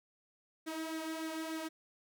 sawtooth tone with flanger, 320 Hz, D#4, 49 cents sharp, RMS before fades -40 dBFS, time 0.66-1.69 s, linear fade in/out 20 ms, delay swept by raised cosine 0.5 to 2.6 ms, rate 3.4 Hz, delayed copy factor +0.55, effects none

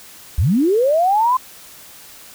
sine linear sweep, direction up, 56.4 to 1046.5 Hz, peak -12 dBFS, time 0.38-1.37 s, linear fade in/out 5 ms, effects white hiss -41 dBFS RMS until 2.34 s

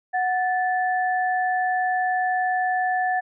sine tone pair together, 737 / 1749.8 Hz, F#5 / A6, -7 / -10 cents, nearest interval octave + minor third, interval 1497 cents, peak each -21 / -26 dBFS, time 0.13-3.21 s, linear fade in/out 20 ms, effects none

